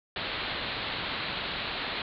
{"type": "low-pass noise", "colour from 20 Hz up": "white", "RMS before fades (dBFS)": -34, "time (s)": [0.16, 2.02], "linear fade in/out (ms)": 2, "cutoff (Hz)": 4300, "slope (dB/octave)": 96, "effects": []}